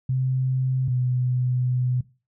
sine tone pair in turn, 130 / 125.72 Hz, C3 / B2, -11 / +31 cents, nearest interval minor second, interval 58 cents, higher first, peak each -20 dBFS, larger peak neither, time 0.09-0.88 / 0.88-2.01 s, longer second, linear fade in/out 5 ms, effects noise-tail reverb RT60 0.3 s tail -18 dB re dry

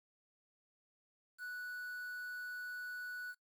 triangle tone with quantisation, 1477 Hz, F#6, 3 cents flat, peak -40 dBFS, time 1.38-3.35 s, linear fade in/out 50 ms, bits 10, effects noise-tail reverb RT60 0.1 s tail -22 dB re dry

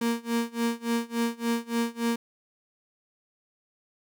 35% pulse tone with tremolo, 233.1 Hz, A#3, in tune, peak -21 dBFS, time 0.01-2.16 s, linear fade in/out 5 ms, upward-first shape sine, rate 3.5 Hz, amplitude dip 95%, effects none

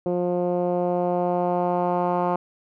10% pulse tone with low-pass filter sweep, 177.3 Hz, F3, 26 cents sharp, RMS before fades -23 dBFS, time 0.06-2.36 s, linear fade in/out 2 ms, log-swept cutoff 470 to 1000 Hz, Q 1.8, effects none

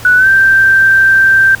sine tone with pitch glide, 1480 to 1568 Hz, F#6 to G6, 0 to 0 cents, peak -4 dBFS, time 0.05-1.55 s, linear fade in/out 2 ms, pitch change +100 cents, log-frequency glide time 0.16-0.28 s, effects added 112 Hz sine -32 dBFS peak until 1.6 s + pink hiss -31 dBFS RMS until 1.6 s

